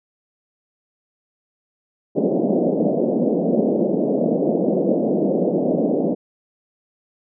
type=band-pass noise; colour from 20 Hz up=pink; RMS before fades=-19 dBFS; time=2.15-6.15 s; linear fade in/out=20 ms; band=180 to 630 Hz; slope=48 dB/octave; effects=none